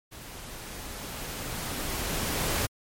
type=noise with level ramp; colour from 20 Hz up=pink; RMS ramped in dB=-44 to -27 dBFS; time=0.11-2.67 s; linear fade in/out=20 ms; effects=MP3 64 kbps